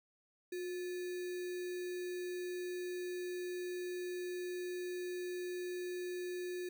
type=tone with sample-and-hold; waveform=sine; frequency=359.5 Hz; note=F#4; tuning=50 cents flat; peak=-38 dBFS; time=0.52-6.69 s; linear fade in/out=5 ms; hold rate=2100 Hz; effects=none